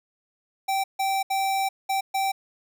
square tone bursts at uneven times, 777 Hz, G5, 16 cents flat, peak -23 dBFS, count 5, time 0.68-0.84 / 0.99-1.23 / 1.3-1.69 / 1.89-2.01 / 2.14-2.32 s, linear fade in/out 10 ms, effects none

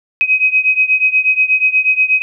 sine beating tone pair, 2524 / 2532.3 Hz, D#7 / D#7, +24 / +30 cents, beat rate 8.3 Hz, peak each -12 / -14 dBFS, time 0.21-2.22 s, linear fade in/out 0 ms, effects none

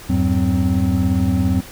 triangle tone cluster, 82.8 / 100.3 / 187.5 / 259.5 Hz, E2 / G2 / F#3 / C4, +8 / +40 / +23 / -14 cents, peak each -18 dBFS, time 0.09-1.61 s, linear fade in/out 10 ms, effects pink hiss -38 dBFS RMS until 1.71 s

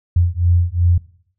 sine beating tone pair, 85.9 / 88.6 Hz, F2 / F2, -28 / +25 cents, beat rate 2.7 Hz, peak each -15 dBFS, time 0.16-0.98 s, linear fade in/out 5 ms, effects noise-tail reverb RT60 0.6 s tail -20 dB re dry

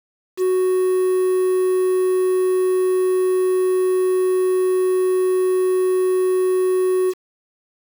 triangle tone with quantisation, 370 Hz, F#4, in tune, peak -13 dBFS, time 0.37-7.14 s, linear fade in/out 50 ms, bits 6, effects none

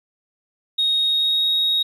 sine tone with pitch glide, 3740 to 3768 Hz, A#7 to A#7, +5 to +18 cents, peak -15 dBFS, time 0.78-1.83 s, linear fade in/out 10 ms, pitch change +13 cents, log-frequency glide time 0.97-1.51 s, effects tanh soft clip ceiling -13 dBFS + 9-bit

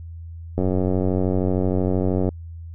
click train, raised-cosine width 2 ms, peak -9 dBFS, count 160, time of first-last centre 0.58-2.29 s, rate 93 Hz, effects added 83 Hz sine -33 dBFS peak until 2.74 s

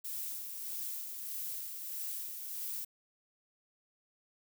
violet noise with tremolo, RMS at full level -39 dBFS, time 0.04-2.85 s, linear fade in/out 10 ms, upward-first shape sine, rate 1.6 Hz, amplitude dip 40%, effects none

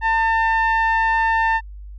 sawtooth tone with low-pass filter, 899 Hz, A5, 37 cents sharp, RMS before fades -18 dBFS, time 0.01-1.61 s, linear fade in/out 50 ms, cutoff 1800 Hz, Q 1.9, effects added 50 Hz sine -33 dBFS peak until 1.98 s

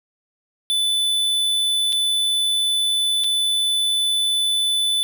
square tone with dropouts, 3497 Hz, A7, 11 cents flat, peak -18 dBFS, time 0.7-5.03 s, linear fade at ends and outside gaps 0 ms, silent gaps 1.924-1.928 / 3.238-3.243 s, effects none

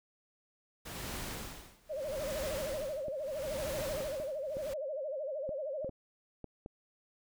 pink noise with tremolo, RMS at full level -40 dBFS, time 0.85-4.74 s, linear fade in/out 10 ms, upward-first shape sine, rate 0.77 Hz, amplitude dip 95%
sine tone with vibrato, 574 Hz, D5, 40 cents flat, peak -35 dBFS, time 1.89-5.9 s, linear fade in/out 20 ms, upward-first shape sine, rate 13 Hz, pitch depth 160 cents each way
clicks, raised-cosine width 2 ms, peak -30 dBFS, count 10, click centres 3.083 / 3.809 / 4.005 / 4.2 / 4.569 / 5.492 / 5.846 / 5.893 / 6.443 / 6.661 s
effects none

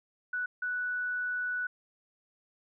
sine tone bursts at uneven times, 1480 Hz, F#6, in tune, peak -30 dBFS, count 2, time 0.33-0.46 / 0.62-1.67 s, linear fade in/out 5 ms, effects none

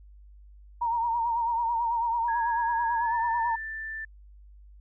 sine tone with vibrato, 932 Hz, A#5, 1 cent flat, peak -24 dBFS, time 0.81-3.56 s, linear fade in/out 10 ms, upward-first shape triangle, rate 9.1 Hz, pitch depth 65 cents each way
sine tone with pitch glide, 1661.2 to 1770.2 Hz, G#6 to A6, 0 to +10 cents, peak -33 dBFS, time 2.28-4.05 s, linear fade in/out 5 ms, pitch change +110 cents, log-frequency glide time 2.98-3.16 s
effects added 50 Hz sine -48 dBFS peak until 4.8 s

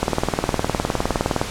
click train, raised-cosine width 1 ms, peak -4 dBFS, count 28, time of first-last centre 0.03-1.415 s, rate 19.5 Hz, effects pink hiss -29 dBFS RMS until 1.5 s + low-pass 9000 Hz 12 dB/octave

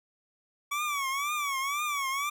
25% pulse tone with vibrato, 1137 Hz, C#6, 44 cents sharp, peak -25 dBFS, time 0.71-2.3 s, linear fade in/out 10 ms, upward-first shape triangle, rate 2 Hz, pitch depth 130 cents each way, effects none

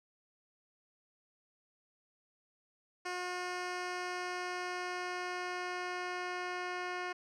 10% pulse tone with low-pass filter sweep, 360 Hz, F#4, 47 cents flat, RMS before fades -39 dBFS, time 3.05-7.13 s, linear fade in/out 10 ms, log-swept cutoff 6300 to 3800 Hz, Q 0.92, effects none

